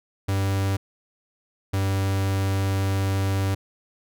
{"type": "tone pair in turn", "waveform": "45% pulse", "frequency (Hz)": [97.6, 97.25], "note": ["G2", "G2"], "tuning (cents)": [-7, -13], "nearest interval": "unison", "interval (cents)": 6, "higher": "first", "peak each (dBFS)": -21, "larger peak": "neither", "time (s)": [[0.28, 0.77], [1.73, 3.55]], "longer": "second", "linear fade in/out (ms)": 10, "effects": []}